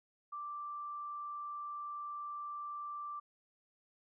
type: tone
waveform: sine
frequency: 1174.7 Hz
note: D6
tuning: in tune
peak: -40 dBFS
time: 0.32-3.2 s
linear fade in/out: 10 ms
effects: none